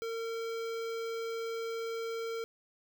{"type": "tone with notch filter", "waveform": "square", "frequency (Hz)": 456.2, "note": "A#4", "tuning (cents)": -37, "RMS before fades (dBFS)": -37, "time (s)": [0.02, 2.44], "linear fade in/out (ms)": 0, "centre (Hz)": 10000, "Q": 0.85, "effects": []}